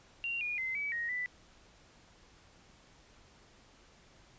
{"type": "tone with pitch steps", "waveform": "sine", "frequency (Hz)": [2762, 2438, 2063, 2285, 1876, 1984], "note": ["F7", "D#7", "C7", "D7", "A#6", "B6"], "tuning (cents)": [-20, -36, -25, -48, 11, 7], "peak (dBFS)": -33, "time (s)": [0.24, 1.26], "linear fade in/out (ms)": 0, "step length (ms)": 170, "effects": ["pink hiss -61 dBFS RMS until 4.38 s", "resampled to 16000 Hz"]}